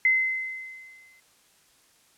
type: tone with exponential decay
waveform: sine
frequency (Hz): 2057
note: C7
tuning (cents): -30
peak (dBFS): -16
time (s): 0.05-1.2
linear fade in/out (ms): 2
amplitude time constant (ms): 250
effects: white hiss -61 dBFS RMS until 2.17 s + low-pass 11000 Hz 12 dB/octave